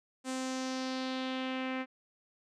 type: tone with low-pass filter sweep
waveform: sawtooth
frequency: 259.9 Hz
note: C4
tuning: 11 cents flat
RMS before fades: -36 dBFS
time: 0.24-1.86 s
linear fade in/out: 50 ms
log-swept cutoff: 8400 to 2200 Hz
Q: 2.4
effects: none